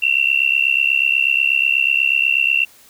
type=tone with amplitude modulation; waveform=sine; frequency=2725 Hz; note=F7; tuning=43 cents flat; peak=-9 dBFS; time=0.02-2.65 s; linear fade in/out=10 ms; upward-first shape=sine; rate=68.2 Hz; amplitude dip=95%; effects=white hiss -48 dBFS RMS until 2.89 s